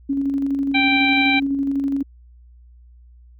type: tone with tremolo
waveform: sine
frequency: 276.7 Hz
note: C#4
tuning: 3 cents flat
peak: -17 dBFS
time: 0.09-2.03 s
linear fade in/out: 10 ms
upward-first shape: square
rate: 12 Hz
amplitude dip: 30%
type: harmonic tone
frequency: 784 Hz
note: G5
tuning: in tune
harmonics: 1 / 2 / 3 / 4 / 5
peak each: -23 / -29 / -17 / -29 / -25 dBFS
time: 0.74-1.4 s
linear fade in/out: 10 ms
effects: added 60 Hz sine -44 dBFS peak until 3.39 s